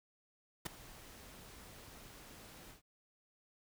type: noise with ADSR envelope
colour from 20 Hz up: pink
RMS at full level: -37 dBFS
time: 0.65-2.82 s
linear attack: 14 ms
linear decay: 7 ms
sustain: -18 dB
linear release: 120 ms
effects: none